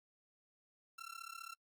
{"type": "tone with amplitude modulation", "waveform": "sawtooth", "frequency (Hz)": 1353, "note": "E6", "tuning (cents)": 45, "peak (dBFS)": -40, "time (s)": [0.98, 1.55], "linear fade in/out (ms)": 10, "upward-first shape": "sine", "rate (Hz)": 35.1, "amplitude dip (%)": 95, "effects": ["noise-tail reverb RT60 0.1 s tail -26 dB re dry", "Opus 48 kbps"]}